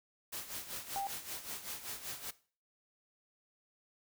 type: noise with tremolo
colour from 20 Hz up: white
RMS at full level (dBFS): -41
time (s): 0.32-2.31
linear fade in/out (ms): 10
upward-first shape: sine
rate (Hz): 5.2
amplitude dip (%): 70
type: tone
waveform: sine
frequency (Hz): 792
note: G5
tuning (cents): +18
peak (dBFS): -34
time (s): 0.96-1.07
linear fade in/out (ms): 0
effects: noise-tail reverb RT60 0.4 s tail -18 dB re dry